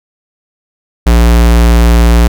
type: tone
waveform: square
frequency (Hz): 58.27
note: A#1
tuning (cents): 0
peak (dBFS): -4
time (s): 1.06-2.28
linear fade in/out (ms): 10
effects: none